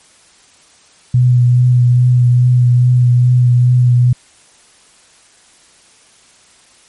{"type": "tone with vibrato", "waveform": "sine", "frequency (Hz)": 123.6, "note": "B2", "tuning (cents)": 2, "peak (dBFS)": -6, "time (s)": [1.14, 4.13], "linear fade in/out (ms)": 5, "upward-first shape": "triangle", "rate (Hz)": 2.4, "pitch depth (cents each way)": 22, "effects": ["white hiss -47 dBFS RMS until 6.88 s", "MP3 48 kbps"]}